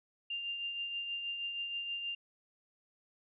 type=tone with tremolo; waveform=sine; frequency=2794 Hz; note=F7; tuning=in tune; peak=-34 dBFS; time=0.3-2.15 s; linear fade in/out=5 ms; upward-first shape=triangle; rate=6.3 Hz; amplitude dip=45%; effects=none